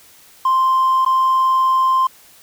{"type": "tone with dropouts", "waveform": "triangle", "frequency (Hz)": 1046.5, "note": "C6", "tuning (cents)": 0, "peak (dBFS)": -9, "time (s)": [0.45, 2.07], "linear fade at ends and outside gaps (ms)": 5, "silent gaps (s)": [1.05, 1.061], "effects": ["tanh soft clip ceiling -8 dBFS", "white hiss -47 dBFS RMS until 2.42 s"]}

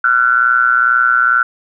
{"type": "ring-modulated tone", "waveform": "triangle", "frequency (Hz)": 61.1, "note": "B1", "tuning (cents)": -18, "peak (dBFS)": -4, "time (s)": [0.04, 1.43], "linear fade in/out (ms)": 5, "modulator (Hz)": 1430, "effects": []}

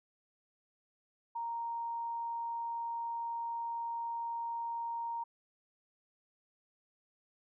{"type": "tone", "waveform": "sine", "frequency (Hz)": 931, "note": "A#5", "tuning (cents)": -2, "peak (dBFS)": -35, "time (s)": [1.35, 5.24], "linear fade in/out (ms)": 10, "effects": []}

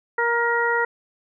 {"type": "harmonic tone with a mistuned harmonic", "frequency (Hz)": 469.8, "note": "A#4", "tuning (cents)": 13, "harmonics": [1, 2, 3, 4], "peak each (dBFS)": [-24, -24, -24, -24], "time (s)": [0.18, 0.85], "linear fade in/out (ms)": 5, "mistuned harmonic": 4, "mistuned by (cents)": 15, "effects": []}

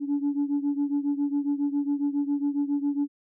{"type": "beating tone pair", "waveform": "sine", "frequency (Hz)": [283.9, 291.2], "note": ["C#4", "D4"], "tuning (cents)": [41, -15], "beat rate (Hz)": 7.3, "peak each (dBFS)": [-24, -27], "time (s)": [0, 3.08], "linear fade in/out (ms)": 50, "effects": ["tanh soft clip ceiling -19 dBFS"]}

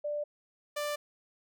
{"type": "tone pair in turn", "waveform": ["sine", "sawtooth"], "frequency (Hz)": [590, 590], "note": ["D5", "D5"], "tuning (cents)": [8, 8], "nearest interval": "unison", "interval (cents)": 0, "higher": "neither", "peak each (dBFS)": [-31, -28], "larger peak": "second", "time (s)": [[0.04, 0.24], [0.76, 0.96]], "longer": "neither", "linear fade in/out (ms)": 10, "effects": []}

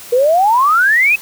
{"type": "exponential sweep", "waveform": "sine", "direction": "up", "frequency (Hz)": [470, 2605], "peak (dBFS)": -8, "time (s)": [0.12, 1.16], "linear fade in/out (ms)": 10, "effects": ["white hiss -34 dBFS RMS until 1.21 s"]}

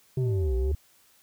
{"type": "tone", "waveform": "sine", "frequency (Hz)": 383.6, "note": "G4", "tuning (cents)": -37, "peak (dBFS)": -29, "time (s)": [0.17, 0.72], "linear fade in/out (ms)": 5}
{"type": "linear two-way sweep", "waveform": "sine", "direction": "down then up", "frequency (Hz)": [138.59, 57.8, 76.1], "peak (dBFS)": -22, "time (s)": [0.17, 0.75], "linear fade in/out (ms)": 5, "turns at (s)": 0.55}
{"effects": ["tanh soft clip ceiling -19 dBFS", "white hiss -61 dBFS RMS until 1.22 s"]}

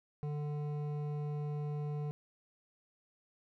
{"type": "tone with hard clipping", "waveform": "sine", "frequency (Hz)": 147.8, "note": "D3", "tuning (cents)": 11, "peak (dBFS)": -37, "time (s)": [0.23, 2.11], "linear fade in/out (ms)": 0, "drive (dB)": 11, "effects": []}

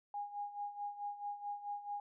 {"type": "tone with tremolo", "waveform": "sine", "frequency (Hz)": 819, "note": "G#5", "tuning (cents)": -24, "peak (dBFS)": -37, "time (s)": [0.14, 2], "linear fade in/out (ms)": 2, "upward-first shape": "sine", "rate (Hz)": 4.6, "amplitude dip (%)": 75, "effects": []}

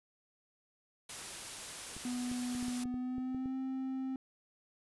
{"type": "noise", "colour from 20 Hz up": "white", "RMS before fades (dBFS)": -44, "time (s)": [1.09, 2.84], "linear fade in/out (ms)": 5}
{"type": "clicks", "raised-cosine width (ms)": 3, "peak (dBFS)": -34, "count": 10, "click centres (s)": [1.966, 2.315, 2.551, 2.627, 2.683, 2.856, 2.942, 3.182, 3.347, 3.458]}
{"type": "tone with pitch glide", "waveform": "triangle", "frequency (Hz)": [246.9, 263.1], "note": ["B3", "C4"], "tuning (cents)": [0, 10], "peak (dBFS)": -33, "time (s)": [2.05, 4.16], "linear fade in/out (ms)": 2, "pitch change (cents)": 110, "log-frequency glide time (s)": [2.8, 3.56]}
{"effects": ["resampled to 24000 Hz"]}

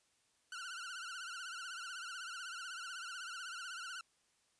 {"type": "tone with vibrato", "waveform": "sawtooth", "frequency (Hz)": 1436, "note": "F6", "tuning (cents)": 48, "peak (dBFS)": -40, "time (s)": [0.52, 4.01], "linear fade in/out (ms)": 2, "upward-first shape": "triangle", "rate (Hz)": 16, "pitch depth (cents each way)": 140, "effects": ["white hiss -75 dBFS RMS until 4.59 s", "resampled to 22050 Hz"]}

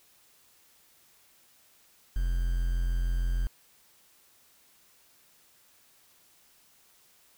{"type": "tone with quantisation", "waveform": "triangle", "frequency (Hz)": 43.18, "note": "F1", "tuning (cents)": -19, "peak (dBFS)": -23, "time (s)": [2.16, 3.47], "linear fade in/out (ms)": 0, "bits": 8, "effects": ["white hiss -62 dBFS RMS until 7.37 s"]}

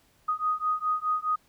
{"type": "beating tone pair", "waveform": "sine", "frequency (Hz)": [1244, 1248.8], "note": ["D#6", "D#6"], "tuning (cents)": [-1, 6], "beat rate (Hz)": 4.8, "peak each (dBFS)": -28, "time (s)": [0.28, 1.36], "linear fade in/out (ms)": 10, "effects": ["pink hiss -64 dBFS RMS until 1.48 s"]}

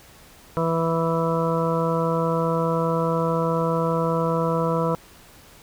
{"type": "harmonic tone", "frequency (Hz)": 164.81, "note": "E3", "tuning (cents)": 0, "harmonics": [1, 2, 3, 4, 6, 7, 8], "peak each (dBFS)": [-24, -31, -24, -30, -28, -34, -31], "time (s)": [0.57, 4.95], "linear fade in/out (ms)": 0, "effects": ["pink hiss -49 dBFS RMS until 5.62 s"]}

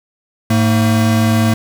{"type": "tone pair together", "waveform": "square", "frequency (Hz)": [106.4, 225.5], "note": ["G#2", "A3"], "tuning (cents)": [42, 43], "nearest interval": "octave + minor second", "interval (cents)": 1301, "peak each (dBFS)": -14, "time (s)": [0.5, 1.54], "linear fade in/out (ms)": 5, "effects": []}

